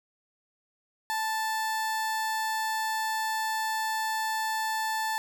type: tone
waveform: 30% pulse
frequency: 880 Hz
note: A5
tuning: in tune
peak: -25 dBFS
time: 1.1-5.18 s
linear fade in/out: 0 ms
effects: none